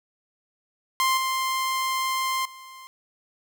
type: tone with level steps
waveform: sawtooth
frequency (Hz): 1049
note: C6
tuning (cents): +4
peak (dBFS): -16 / -20 / -38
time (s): 1-2.87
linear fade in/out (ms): 0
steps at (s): 1.17 / 2.45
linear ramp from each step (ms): 5
effects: none